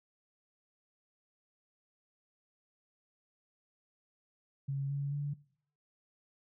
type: tone with pitch steps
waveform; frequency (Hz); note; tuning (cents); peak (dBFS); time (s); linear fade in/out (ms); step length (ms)
sine; 138.1 / 141.08 / 144.13; C#3 / C#3 / D3; -6 / +31 / -32; -32; 4.68-5.34; 10; 220
effects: noise-tail reverb RT60 0.6 s tail -21 dB re dry